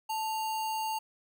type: tone with sample-and-hold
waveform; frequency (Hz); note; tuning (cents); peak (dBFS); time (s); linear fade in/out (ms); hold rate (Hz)
sine; 880; A5; 0; -30; 0.09-0.99; 10; 3675
effects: none